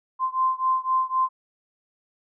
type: beating tone pair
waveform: sine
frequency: 1039 / 1042.9 Hz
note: C6 / C6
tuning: -12 / -6 cents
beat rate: 3.9 Hz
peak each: -23 / -24 dBFS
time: 0.19-1.29 s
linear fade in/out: 50 ms
effects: none